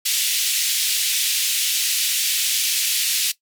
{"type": "band-pass noise", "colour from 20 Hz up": "pink", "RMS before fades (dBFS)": -21, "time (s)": [0.05, 3.32], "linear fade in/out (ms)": 10, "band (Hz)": [2700, 16000], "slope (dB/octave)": 24, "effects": ["noise-tail reverb RT60 0.1 s tail -17 dB re dry"]}